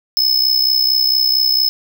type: tone with amplitude modulation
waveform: square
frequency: 5200 Hz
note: E8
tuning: 24 cents flat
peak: -9 dBFS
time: 0.17-1.69 s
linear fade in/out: 0 ms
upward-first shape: sine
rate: 64.4 Hz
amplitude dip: 75%
effects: none